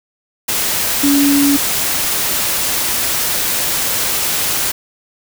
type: tone in noise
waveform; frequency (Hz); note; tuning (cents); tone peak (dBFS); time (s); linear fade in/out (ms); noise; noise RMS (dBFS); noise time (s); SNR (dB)
sine; 282.8; C#4; +35; -10; 1.03-1.57; 10; white; -17; 0.48-4.72; +4
effects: none